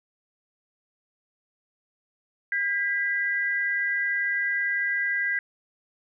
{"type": "tone pair together", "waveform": "sine", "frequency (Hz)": [1613.5, 1975.5], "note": ["G6", "B6"], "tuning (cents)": [50, 0], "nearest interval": "major third", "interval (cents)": 350, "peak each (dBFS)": [-26, -26], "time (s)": [2.52, 5.39], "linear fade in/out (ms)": 2, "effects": []}